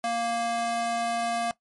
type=tone with high-pass filter; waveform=square; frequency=233.1 Hz; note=A#3; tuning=in tune; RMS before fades=-28 dBFS; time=0.04-1.51 s; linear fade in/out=0 ms; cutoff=540 Hz; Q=2.5; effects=noise-tail reverb RT60 0.1 s tail -17 dB re dry + MP3 48 kbps